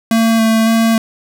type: tone with vibrato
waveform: square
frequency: 224.8 Hz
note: A3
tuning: 37 cents sharp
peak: -10 dBFS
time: 0.11-0.98 s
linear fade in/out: 2 ms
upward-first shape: square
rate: 1.8 Hz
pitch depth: 12 cents each way
effects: none